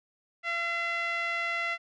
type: tone with low-pass filter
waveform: 5% pulse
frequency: 680 Hz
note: F5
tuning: 46 cents flat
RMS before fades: -31 dBFS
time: 0.43-1.78 s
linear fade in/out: 50 ms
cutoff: 2100 Hz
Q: 2.7
effects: none